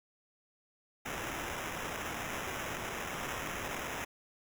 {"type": "noise with sample-and-hold", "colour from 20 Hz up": "white", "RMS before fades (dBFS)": -39, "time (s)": [1.05, 4.05], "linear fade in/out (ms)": 10, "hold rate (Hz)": 4410, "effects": []}